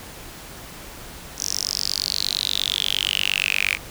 sawtooth tone with high-pass filter sweep, 48.55 Hz, G1, 16 cents flat, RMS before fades -24 dBFS, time 1.37-3.78 s, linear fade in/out 50 ms, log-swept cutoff 5900 to 2300 Hz, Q 8.2, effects pink hiss -39 dBFS RMS until 3.9 s

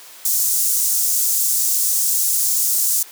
pink high-pass noise, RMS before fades -18 dBFS, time 0.25-3.03 s, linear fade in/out 5 ms, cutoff 6600 Hz, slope 24 dB/octave, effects white hiss -41 dBFS RMS until 3.11 s + high-pass 400 Hz 12 dB/octave

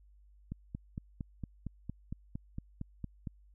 click train, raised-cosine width 5 ms, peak -26 dBFS, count 13, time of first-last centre 0.52-3.272 s, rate 4.36 Hz, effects added 50 Hz sine -58 dBFS peak until 3.54 s

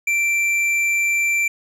triangle tone with tanh clipping, 2349 Hz, D7, in tune, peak -18 dBFS, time 0.07-1.48 s, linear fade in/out 5 ms, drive 13 dB, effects none

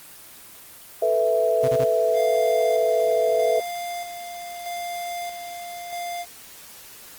sine chord, A suspended second, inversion none, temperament equal, 440 / 493.9 / 659.3 Hz, A4 / B4 / E5, 0 / 0 / 0 cents, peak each -24 / -23 / -20 dBFS, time 1.02-3.6 s, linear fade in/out 5 ms
sawtooth tone bursts, 131.6 Hz, C3, 10 cents sharp, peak -22 dBFS, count 3, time 1.63-1.846 s, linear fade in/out 10 ms, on 54 ms, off 27 ms
square tone with tremolo, 698.5 Hz, F5, in tune, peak -29 dBFS, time 2.13-6.26 s, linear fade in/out 50 ms, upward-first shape square, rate 0.79 Hz, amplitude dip 45%
effects white hiss -44 dBFS RMS until 7.18 s + Opus 24 kbps

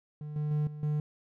triangle tone with level steps, 150 Hz, D3, 37 cents sharp, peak -35 / -27 / -24 / -37 / -25 dBFS, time 0.21-1 s, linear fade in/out 2 ms, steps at 0.36 / 0.51 / 0.67 / 0.83 s, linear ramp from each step 2 ms, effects none

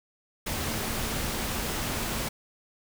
sine tone in noise, 222.1 Hz, A3, 16 cents sharp, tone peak -40 dBFS, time 0.46-2.29 s, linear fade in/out 10 ms, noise pink, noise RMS -31 dBFS, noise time 0.46-2.29 s, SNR -12 dB, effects none

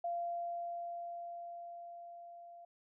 sine tone with level ramp, 690 Hz, F5, 21 cents flat, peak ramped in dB -34 to -51 dBFS, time 0.04-2.65 s, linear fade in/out 5 ms, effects none

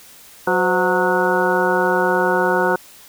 harmonic tone with a mistuned harmonic, 183.2 Hz, F#3, 17 cents flat, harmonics 1 / 2 / 3 / 4 / 5 / 6 / 7 / 8, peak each -26 / -20 / -21 / -25 / -21 / -29 / -28 / -21 dBFS, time 0.47-2.76 s, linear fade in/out 5 ms, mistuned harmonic 3, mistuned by -96 cents, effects white hiss -44 dBFS RMS until 3.08 s

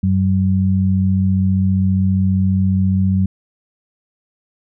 sine tone pair together, 94.85 / 189.7 Hz, F#2 / F#3, +43 / +43 cents, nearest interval octave, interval 1200 cents, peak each -15 dBFS, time 0.03-3.26 s, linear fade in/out 5 ms, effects none

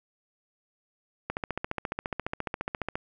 click train, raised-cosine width 0.5 ms, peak -15 dBFS, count 25, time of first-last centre 1.3-2.955 s, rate 14.5 Hz, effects none

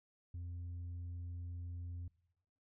sine tone, 87.2 Hz, F2, 2 cents flat, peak -39 dBFS, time 0.34-2.08 s, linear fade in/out 5 ms, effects noise-tail reverb RT60 1.0 s tail -25 dB re dry + tanh soft clip ceiling -41 dBFS

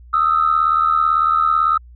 sine tone pair together, 1245 / 1323 Hz, D#6 / E6, +1 / +6 cents, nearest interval minor second, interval 105 cents, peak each -15 dBFS, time 0.13-1.78 s, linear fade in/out 10 ms, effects tanh soft clip ceiling -5 dBFS + added 60 Hz sine -39 dBFS peak until 1.95 s

